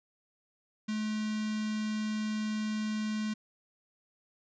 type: tone with notch filter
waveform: square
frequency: 214.8 Hz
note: A3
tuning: 41 cents flat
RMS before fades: -33 dBFS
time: 0.88-3.34 s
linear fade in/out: 10 ms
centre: 700 Hz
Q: 0.71
effects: resampled to 16000 Hz